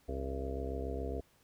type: harmonic tone with a mistuned harmonic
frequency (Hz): 67.2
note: C2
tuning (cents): +47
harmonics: 1 / 2 / 3 / 4 / 5 / 6 / 7 / 8 / 9 / 10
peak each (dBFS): -38 / -49 / -52 / -44 / -51 / -43 / -43 / -53 / -52 / -46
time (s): 0.08-1.21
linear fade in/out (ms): 10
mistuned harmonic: 9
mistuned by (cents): -67
effects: pink hiss -68 dBFS RMS until 1.43 s